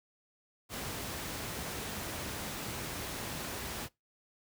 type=noise; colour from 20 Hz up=pink; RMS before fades=-39 dBFS; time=0.69-3.89 s; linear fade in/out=50 ms; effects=noise-tail reverb RT60 0.2 s tail -23 dB re dry + high-pass 60 Hz 12 dB/octave